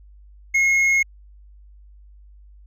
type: tone with hard clipping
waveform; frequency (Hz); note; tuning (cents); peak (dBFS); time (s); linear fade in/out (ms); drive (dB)
sine; 2162; C#7; -44; -16; 0.54-1.03; 10; 4
effects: added 50 Hz sine -44 dBFS peak until 2.66 s